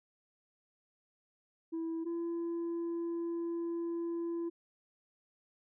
sine tone pair in turn, 328 / 338 Hz, E4 / E4, -9 / +43 cents, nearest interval minor second, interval 52 cents, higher second, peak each -32 / -31 dBFS, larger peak second, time 1.72-2.05 / 2.05-4.5 s, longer second, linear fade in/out 20 ms, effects tanh soft clip ceiling -33 dBFS

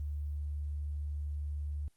sine tone, 73.42 Hz, D2, in tune, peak -34 dBFS, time 0-1.88 s, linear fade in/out 0 ms, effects white hiss -74 dBFS RMS until 1.96 s + Opus 24 kbps

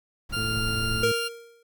brown noise, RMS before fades -34 dBFS, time 0.29-1.05 s, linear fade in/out 10 ms
20% pulse tone, 1396.9 Hz, F6, in tune, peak -22 dBFS, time 0.32-1.29 s, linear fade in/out 20 ms
harmonic tone, 110 Hz, A2, in tune, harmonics 1 / 2 / 3 / 4, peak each -30 / -35 / -41 / -39 dBFS, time 0.36-1.12 s, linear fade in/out 5 ms
square tone with exponential decay, 466.2 Hz, A#4, in tune, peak -20 dBFS, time 1.03-1.63 s, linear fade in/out 5 ms, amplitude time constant 130 ms
effects none

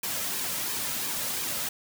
white noise with flanger, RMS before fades -31 dBFS, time 0.03-1.69 s, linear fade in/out 5 ms, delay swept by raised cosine 1.4 to 2.7 ms, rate 2.9 Hz, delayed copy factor -0.5, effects none

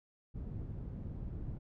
white low-pass noise, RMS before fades -42 dBFS, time 0.34-1.59 s, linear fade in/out 20 ms, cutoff 120 Hz, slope 12 dB/octave, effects none

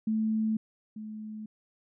sine tone pair in turn, 218.9 / 215.4 Hz, A3 / A3, -9 / -37 cents, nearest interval unison, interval 28 cents, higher first, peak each -25 / -37 dBFS, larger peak first, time 0.07-0.57 / 0.96-1.46 s, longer neither, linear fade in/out 5 ms, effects none

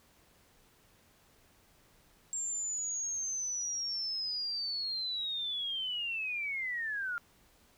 sine linear sweep, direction down, 7459 to 1386 Hz, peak -33 dBFS, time 2.33-7.18 s, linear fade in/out 0 ms, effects pink hiss -65 dBFS RMS until 7.77 s

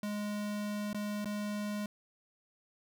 square tone with dropouts, 207.7 Hz, G#3, in tune, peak -35 dBFS, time 0.03-1.86 s, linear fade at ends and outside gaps 2 ms, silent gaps 0.931-0.945 / 1.246-1.256 s, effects none

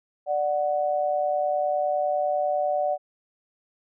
sine tone pair together, 590.2 / 740 Hz, D5 / F#5, +8 / 0 cents, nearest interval major third, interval 392 cents, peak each -24 / -25 dBFS, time 0.26-2.98 s, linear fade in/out 50 ms, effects none

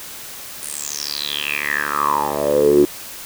10% pulse tone with band-pass filter sweep, 72.9 Hz, D2, 12 cents flat, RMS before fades -19 dBFS, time 0.63-2.85 s, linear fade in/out 0 ms, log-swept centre 10000 to 330 Hz, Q 8.8, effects white hiss -34 dBFS RMS until 3.25 s

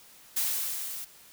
blue noise with level ramp, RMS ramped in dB -27 to -39 dBFS, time 0.36-1.05 s, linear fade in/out 10 ms, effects white hiss -54 dBFS RMS until 1.32 s

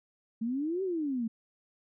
sine exponential two-way sweep, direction up then down, 217.7 to 392 to 217.7 Hz, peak -29 dBFS, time 0.41-1.28 s, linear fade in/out 10 ms, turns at 0.83 s, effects none

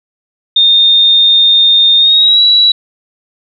sine tone with pitch glide, 3652 to 3914 Hz, A#7 to B7, -36 to -16 cents, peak -4 dBFS, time 0.56-2.72 s, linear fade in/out 5 ms, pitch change +120 cents, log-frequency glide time 1.97-2.42 s, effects none

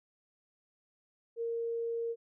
sine tone, 463.3 Hz, A#4, 11 cents flat, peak -32 dBFS, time 1.36-2.16 s, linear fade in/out 50 ms, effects none

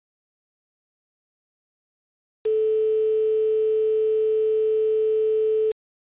sine tone with quantisation, 435.7 Hz, A4, 17 cents flat, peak -18 dBFS, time 2.45-5.72 s, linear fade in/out 10 ms, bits 6, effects resampled to 8000 Hz

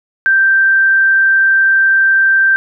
sine tone, 1568 Hz, G6, in tune, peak -7 dBFS, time 0.26-2.56 s, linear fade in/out 0 ms, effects none

